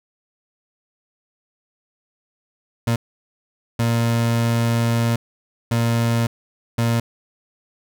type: tone bursts at uneven times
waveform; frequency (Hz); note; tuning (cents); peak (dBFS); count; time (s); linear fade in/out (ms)
30% pulse; 116.54; A#2; 0; -14; 4; 2.87-2.96 / 3.79-5.16 / 5.71-6.27 / 6.78-7; 5
effects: none